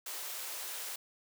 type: high-pass noise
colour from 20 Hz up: white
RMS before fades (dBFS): -41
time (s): 0.06-0.96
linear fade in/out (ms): 5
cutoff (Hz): 400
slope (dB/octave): 24
effects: none